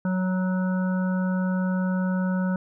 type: harmonic tone with a mistuned harmonic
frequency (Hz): 185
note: F#3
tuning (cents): 0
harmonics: 1 / 3 / 5 / 7 / 8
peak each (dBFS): -22 / -34 / -38 / -41 / -37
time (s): 0.05-2.56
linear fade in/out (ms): 2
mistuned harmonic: 5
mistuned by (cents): +18
effects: none